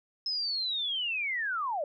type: linear sweep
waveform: sine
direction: down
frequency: 5190 to 549 Hz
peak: -29 dBFS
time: 0.26-1.84 s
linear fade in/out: 2 ms
effects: none